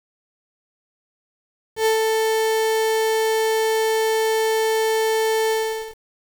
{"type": "tone with ADSR envelope", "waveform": "35% pulse", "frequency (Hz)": 442, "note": "A4", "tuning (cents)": 8, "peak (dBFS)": -13, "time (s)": [1.76, 5.96], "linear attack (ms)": 97, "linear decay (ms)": 120, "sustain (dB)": -3, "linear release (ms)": 450, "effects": ["7-bit"]}